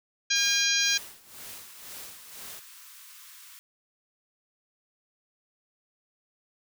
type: harmonic tone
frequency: 810 Hz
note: G#5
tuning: 43 cents flat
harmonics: 2 / 3 / 4 / 5 / 6 / 7 / 8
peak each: -30 / -30 / -30 / -30 / -30 / -30 / -30 dBFS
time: 0.3-0.98 s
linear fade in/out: 10 ms
type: noise with tremolo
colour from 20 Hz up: white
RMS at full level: -42 dBFS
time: 0.35-2.6 s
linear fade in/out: 10 ms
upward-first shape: sine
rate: 2 Hz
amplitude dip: 80%
type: high-pass noise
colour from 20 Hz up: white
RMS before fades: -49 dBFS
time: 1.49-3.59 s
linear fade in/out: 0 ms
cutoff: 970 Hz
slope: 96 dB/octave
effects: none